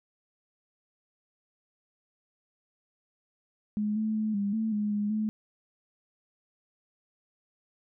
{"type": "tone with pitch steps", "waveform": "sine", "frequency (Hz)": [210.2, 217.5, 216.1, 201.4, 221.2, 209, 207, 215.4], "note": ["G#3", "A3", "A3", "G3", "A3", "G#3", "G#3", "A3"], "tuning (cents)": [21, -20, -31, 47, 9, 11, -5, -37], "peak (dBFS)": -26, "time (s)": [3.77, 5.29], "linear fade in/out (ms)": 0, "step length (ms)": 190, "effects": []}